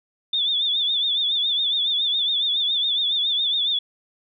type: tone with vibrato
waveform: sine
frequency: 3531 Hz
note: A7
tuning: 5 cents sharp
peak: -19 dBFS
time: 0.33-3.79 s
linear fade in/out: 5 ms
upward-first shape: triangle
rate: 7.2 Hz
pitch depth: 100 cents each way
effects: none